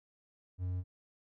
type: tone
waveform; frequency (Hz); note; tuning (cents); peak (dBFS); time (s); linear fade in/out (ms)
triangle; 90.9; F#2; -30; -31; 0.58-0.84; 50
effects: none